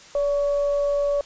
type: tone with frequency modulation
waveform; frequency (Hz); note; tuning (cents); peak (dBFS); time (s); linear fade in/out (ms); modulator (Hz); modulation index
sine; 573; D5; -43; -19; 0.15-1.21; 2; 550; 0.25
effects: white hiss -46 dBFS RMS until 1.25 s + resampled to 16000 Hz